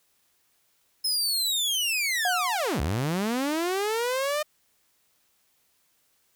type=linear two-way sweep; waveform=sawtooth; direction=down then up; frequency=5190 to 63.2 to 613 Hz; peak=-21 dBFS; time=1.04-4.43 s; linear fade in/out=10 ms; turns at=2.81 s
type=tone with exponential decay; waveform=sine; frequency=725 Hz; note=F#5; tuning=35 cents flat; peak=-23 dBFS; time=2.25-3.17 s; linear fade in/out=2 ms; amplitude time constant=200 ms
effects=white hiss -68 dBFS RMS until 6.35 s